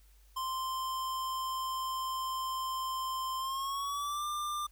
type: tone with pitch glide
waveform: square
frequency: 1044 to 1192.3 Hz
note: C6 to D6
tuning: -4 to +26 cents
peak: -34 dBFS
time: 0.36-4.67 s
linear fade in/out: 10 ms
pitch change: +230 cents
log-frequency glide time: 3.37-4.26 s
effects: added 50 Hz sine -58 dBFS peak until 4.71 s + white hiss -68 dBFS RMS until 4.71 s